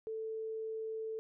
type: tone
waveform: sine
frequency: 442.1 Hz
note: A4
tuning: 8 cents sharp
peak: -37 dBFS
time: 0.07-1.19 s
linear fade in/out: 0 ms
effects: none